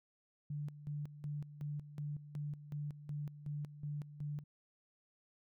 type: tone with tremolo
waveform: sine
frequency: 147 Hz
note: D3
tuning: 2 cents sharp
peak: -38 dBFS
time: 0.5-4.44 s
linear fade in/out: 5 ms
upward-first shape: square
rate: 2.7 Hz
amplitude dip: 75%
effects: none